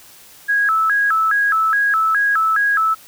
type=tone with vibrato; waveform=sine; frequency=1469 Hz; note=F#6; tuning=13 cents flat; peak=-13 dBFS; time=0.48-2.95 s; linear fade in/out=20 ms; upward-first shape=square; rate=2.4 Hz; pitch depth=200 cents each way; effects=white hiss -44 dBFS RMS until 3.07 s